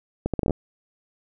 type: accelerating click train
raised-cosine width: 2 ms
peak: -10 dBFS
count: 8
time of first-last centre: 0.26-0.507 s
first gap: 77 ms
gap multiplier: 0.72
effects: none